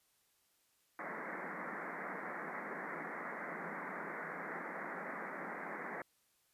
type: band-pass noise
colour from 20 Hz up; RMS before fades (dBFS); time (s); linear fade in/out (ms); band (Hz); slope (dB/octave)
white; -44; 0.99-6.02; 2; 160 to 2100; 96
effects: white hiss -75 dBFS RMS until 6.53 s + resampled to 32000 Hz